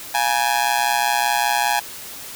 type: tone with amplitude modulation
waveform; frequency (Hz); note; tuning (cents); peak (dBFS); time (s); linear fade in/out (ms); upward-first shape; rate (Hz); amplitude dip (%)
sawtooth; 830.6; G#5; 0; -9; 0.14-1.8; 10; sine; 125; 100
effects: white hiss -35 dBFS RMS until 2.35 s